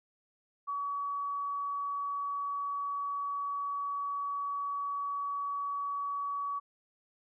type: tone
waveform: sine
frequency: 1134 Hz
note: C#6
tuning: 39 cents sharp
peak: -32 dBFS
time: 0.67-6.6 s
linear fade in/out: 20 ms
effects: none